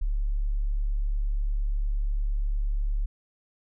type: tone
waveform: sine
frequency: 35.72 Hz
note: D1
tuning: 47 cents flat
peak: -23 dBFS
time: 0.01-3.06 s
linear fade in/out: 10 ms
effects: none